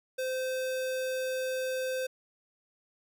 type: tone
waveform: square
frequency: 517 Hz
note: C5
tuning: 21 cents flat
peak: -31 dBFS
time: 0.18-2.07 s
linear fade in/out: 10 ms
effects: none

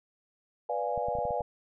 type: chord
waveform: sine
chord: B diminished seventh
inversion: none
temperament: equal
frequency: 493.9 / 587.3 / 698.5 / 830.6 Hz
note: B4 / D5 / F5 / Ab5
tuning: 0 / 0 / 0 / 0 cents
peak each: -34 dBFS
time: 0.69-1.42 s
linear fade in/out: 5 ms
type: clicks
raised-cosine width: 5 ms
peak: -30 dBFS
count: 7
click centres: 0.977 / 1.085 / 1.153 / 1.187 / 1.253 / 1.307 / 1.407 s
effects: none

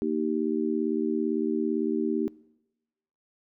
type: chord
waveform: sine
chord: Eb major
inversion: second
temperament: just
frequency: 233.3 / 311.1 / 388.9 Hz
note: Bb3 / Eb4 / G4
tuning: +2 / 0 / -14 cents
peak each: -29 dBFS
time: 0.02-2.28 s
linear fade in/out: 0 ms
effects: noise-tail reverb RT60 1.0 s tail -23 dB re dry

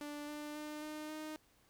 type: tone with pitch steps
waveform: sawtooth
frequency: 293.7 / 297.5 / 301.3 / 305.1 / 309 Hz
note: D4 / D4 / D4 / D#4 / D#4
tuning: 0 / +22 / +44 / -34 / -12 cents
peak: -39 dBFS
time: 0.01-1.36 s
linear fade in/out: 0 ms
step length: 270 ms
effects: pink hiss -70 dBFS RMS until 1.69 s

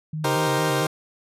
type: tone with vibrato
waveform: sine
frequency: 147.3 Hz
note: D3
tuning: 6 cents sharp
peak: -26 dBFS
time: 0.13-0.87 s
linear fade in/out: 5 ms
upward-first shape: square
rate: 4.4 Hz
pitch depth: 93 cents each way
type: chord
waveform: 20% pulse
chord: C minor seventh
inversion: first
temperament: equal with one note detuned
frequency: 311.1 / 390.2 / 466.2 / 523.3 Hz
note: Eb4 / G4 / Bb4 / C5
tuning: 0 / -8 / 0 / 0 cents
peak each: -22 dBFS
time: 0.24-0.87 s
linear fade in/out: 5 ms
effects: resampled to 32000 Hz

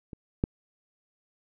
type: clicks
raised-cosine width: 3 ms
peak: -27 / -11 dBFS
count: 2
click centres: 0.132 / 0.439 s
effects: none

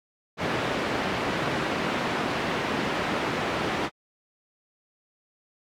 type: band-pass noise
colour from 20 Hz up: pink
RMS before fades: -28 dBFS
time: 0.37-3.9 s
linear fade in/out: 50 ms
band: 180 to 2500 Hz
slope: 12 dB/octave
effects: AAC 64 kbps

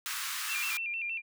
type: high-pass noise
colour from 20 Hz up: pink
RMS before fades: -36 dBFS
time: 0.06-0.77 s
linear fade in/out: 0 ms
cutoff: 1100 Hz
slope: 48 dB/octave
type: tone with vibrato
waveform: sine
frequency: 2538 Hz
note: D#7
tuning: 34 cents sharp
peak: -32 dBFS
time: 0.47-1.22 s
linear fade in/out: 50 ms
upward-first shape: square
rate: 6.4 Hz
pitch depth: 100 cents each way
effects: none

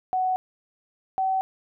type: tone pair in turn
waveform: sine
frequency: 744 / 761.8 Hz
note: F#5 / G5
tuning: +9 / -50 cents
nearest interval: unison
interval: 41 cents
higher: second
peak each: -21 dBFS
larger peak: neither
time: 0.13-0.36 / 1.18-1.41 s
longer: neither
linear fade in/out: 0 ms
effects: none

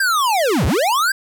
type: linear two-way sweep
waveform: square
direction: down then up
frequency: 1623 to 55 to 1623 Hz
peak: -15 dBFS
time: 0-1.12 s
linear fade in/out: 5 ms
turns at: 0.66 s
effects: none

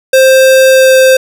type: tone with pitch glide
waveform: square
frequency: 526 to 522.7 Hz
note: C5 to C5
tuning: +9 to -2 cents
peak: -3 dBFS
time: 0.13-1.17 s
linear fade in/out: 5 ms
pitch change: -11 cents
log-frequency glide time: 0.7-0.97 s
effects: none

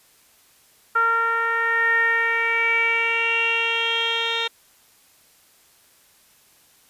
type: tone with low-pass filter sweep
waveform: 10% pulse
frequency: 459.7 Hz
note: A#4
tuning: 24 cents flat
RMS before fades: -21 dBFS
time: 0.95-4.48 s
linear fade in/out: 10 ms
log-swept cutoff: 1400 to 3700 Hz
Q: 7.4
effects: white hiss -56 dBFS RMS until 6.89 s + resampled to 32000 Hz

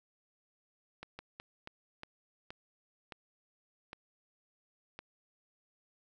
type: slowing click train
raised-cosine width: 0.3 ms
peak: -28 dBFS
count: 9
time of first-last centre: 1.03-4.99 s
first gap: 160 ms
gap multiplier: 1.31
effects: none

